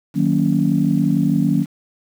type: chord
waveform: sine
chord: D# minor seventh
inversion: none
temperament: just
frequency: 155.56 / 186.68 / 233.3 / 280 Hz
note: D#3 / F#3 / A#3 / C#4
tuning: 0 / +16 / +2 / +18 cents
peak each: -19 dBFS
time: 0.14-1.66 s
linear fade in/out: 50 ms
effects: tanh soft clip ceiling -3 dBFS + 7-bit